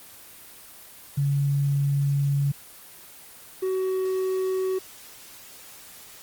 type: tone pair in turn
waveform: sine / triangle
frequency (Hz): 140.8 / 375.9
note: C#3 / F#4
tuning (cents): +27 / +27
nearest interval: octave + perfect fourth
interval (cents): 1700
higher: second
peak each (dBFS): -20 / -21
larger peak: first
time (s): 1.17-2.52 / 3.62-4.79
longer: first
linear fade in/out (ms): 10
effects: white hiss -46 dBFS RMS until 6.22 s + Opus 24 kbps